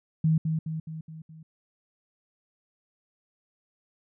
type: tone with echo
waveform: sine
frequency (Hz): 159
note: D#3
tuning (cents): +38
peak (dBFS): -19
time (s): 0.24-0.38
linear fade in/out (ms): 5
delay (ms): 210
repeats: 5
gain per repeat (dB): -5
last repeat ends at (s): 1.43
effects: none